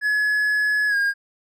triangle tone with pitch glide, 1697 to 1622.2 Hz, G#6 to G#6, +37 to -41 cents, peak -16 dBFS, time 0.01-1.14 s, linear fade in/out 50 ms, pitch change -78 cents, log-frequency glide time 0.88-0.96 s, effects none

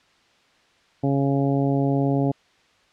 harmonic tone, 138.59 Hz, C#3, in tune, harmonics 1 / 2 / 3 / 4 / 5 / 6, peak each -22 / -22 / -28 / -30 / -30 / -36 dBFS, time 1.03-2.32 s, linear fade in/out 10 ms, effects white hiss -59 dBFS RMS until 2.92 s + low-pass 4000 Hz 12 dB/octave

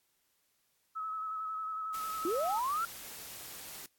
sine tone with vibrato, 1289 Hz, E6, 39 cents flat, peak -35 dBFS, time 0.95-2.6 s, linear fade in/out 20 ms, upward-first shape square, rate 11 Hz, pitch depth 20 cents each way
white noise, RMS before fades -46 dBFS, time 1.94-3.86 s, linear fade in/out 2 ms
sine linear sweep, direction up, 311.1 to 1396.9 Hz, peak -30 dBFS, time 2.25-2.85 s, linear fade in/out 2 ms
effects white hiss -75 dBFS RMS until 3.98 s + AAC 64 kbps

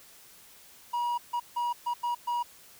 triangle tone bursts at uneven times, 959 Hz, A#5, 49 cents sharp, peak -25 dBFS, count 6, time 0.93-1.18 / 1.33-1.4 / 1.56-1.73 / 1.86-1.94 / 2.03-2.15 / 2.27-2.43 s, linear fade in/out 10 ms, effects white hiss -54 dBFS RMS until 2.79 s

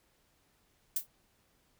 violet noise with exponential decay, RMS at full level -26 dBFS, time 0.96-1.07 s, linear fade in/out 5 ms, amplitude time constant 22 ms, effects pink hiss -71 dBFS RMS until 1.79 s

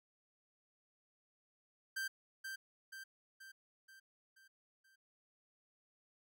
45% pulse tone with echo, 1568 Hz, G6, in tune, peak -38 dBFS, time 1.96-2.08 s, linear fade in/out 10 ms, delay 480 ms, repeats 6, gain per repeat -5 dB, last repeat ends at 4.96 s, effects none

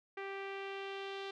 sawtooth tone with low-pass filter sweep, 392 Hz, G4, in tune, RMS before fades -43 dBFS, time 0.17-1.31 s, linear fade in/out 5 ms, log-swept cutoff 2200 to 3600 Hz, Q 2.4, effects none

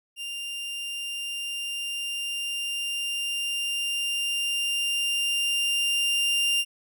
40% pulse tone with level ramp, 2794 Hz, F7, in tune, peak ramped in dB -31 to -20 dBFS, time 0.16-6.65 s, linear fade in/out 50 ms, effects none

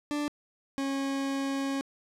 40% pulse tone pair in turn, 293.7 / 273.5 Hz, D4 / C#4, 0 / -23 cents, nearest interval minor second, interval 123 cents, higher first, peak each -28 dBFS, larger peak neither, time 0.11-0.28 / 0.78-1.81 s, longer second, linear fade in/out 0 ms, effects low-pass 9000 Hz 12 dB/octave + 9-bit

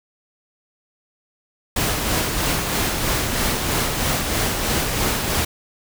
pink noise with tremolo, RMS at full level -20 dBFS, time 1.76-5.45 s, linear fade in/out 5 ms, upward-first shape sine, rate 3.1 Hz, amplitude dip 35%, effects none

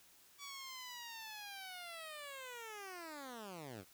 10% pulse linear sweep, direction down, 1148 to 83.5 Hz, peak -39 dBFS, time 0.38-3.85 s, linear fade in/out 50 ms, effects white hiss -65 dBFS RMS until 3.93 s

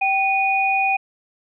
sine tone pair together, 776.4 / 2465 Hz, G5 / D#7, -17 / -17 cents, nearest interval octave + minor sixth, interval 2000 cents, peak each -19 dBFS, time 0.01-0.97 s, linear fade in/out 10 ms, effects none

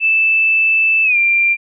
sine tone with pitch glide, 2637 to 2377 Hz, E7 to D7, 0 to +20 cents, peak -10 dBFS, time 0-1.57 s, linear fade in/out 50 ms, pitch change -180 cents, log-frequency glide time 1.04-1.17 s, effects none

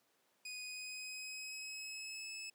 20% pulse tone with pitch glide, 2489 to 2599 Hz, D#7 to E7, 0 to -25 cents, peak -39 dBFS, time 0.45-2.5 s, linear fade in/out 5 ms, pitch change +75 cents, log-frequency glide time 0.62-2.29 s, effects pink hiss -75 dBFS RMS until 2.54 s + high-pass 300 Hz 12 dB/octave

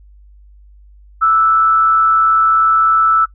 sine tone with frequency modulation, 1318.5 Hz, E6, in tune, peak -8 dBFS, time 1.21-3.26 s, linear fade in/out 20 ms, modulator 142 Hz, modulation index 0.33, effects noise-tail reverb RT60 0.1 s tail -18 dB re dry + added 50 Hz sine -40 dBFS peak until 3.34 s

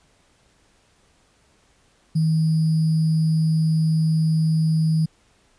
sine tone with sample-and-hold, 159.1 Hz, D#3, 39 cents sharp, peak -16 dBFS, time 2.15-5.06 s, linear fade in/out 10 ms, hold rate 4900 Hz, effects pink hiss -60 dBFS RMS until 5.58 s + resampled to 22050 Hz

